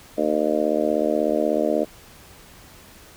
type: harmonic tone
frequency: 76.4 Hz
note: D#2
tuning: 31 cents flat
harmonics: 3 / 4 / 5 / 6 / 7 / 8 / 9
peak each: -28 / -25 / -29 / -26 / -27 / -23 / -32 dBFS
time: 0.17-1.85 s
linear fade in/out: 20 ms
effects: pink hiss -47 dBFS RMS until 3.16 s